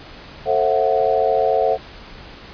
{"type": "chord", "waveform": "sine", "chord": "F# half-diminished seventh", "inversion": "first", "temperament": "just", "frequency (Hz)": [444, 532.8, 666, 740], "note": ["A4", "C5", "E5", "F#5"], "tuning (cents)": [16, 31, 18, 0], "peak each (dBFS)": -20, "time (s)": [0.45, 1.78], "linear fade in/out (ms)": 50, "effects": ["pink hiss -39 dBFS RMS until 2.53 s", "resampled to 11025 Hz"]}